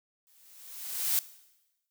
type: noise with exponential growth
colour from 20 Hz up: blue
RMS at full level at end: -25 dBFS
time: 0.27-1.19 s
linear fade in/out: 0 ms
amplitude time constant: 200 ms
effects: noise-tail reverb RT60 1.0 s tail -18 dB re dry